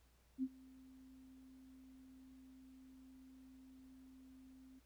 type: tone with ADSR envelope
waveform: sine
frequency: 261.6 Hz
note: C4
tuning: in tune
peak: -34 dBFS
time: 0.38-4.8 s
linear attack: 50 ms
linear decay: 48 ms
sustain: -24 dB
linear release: 19 ms
effects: added 60 Hz sine -70 dBFS peak until 4.85 s + pink hiss -75 dBFS RMS until 4.85 s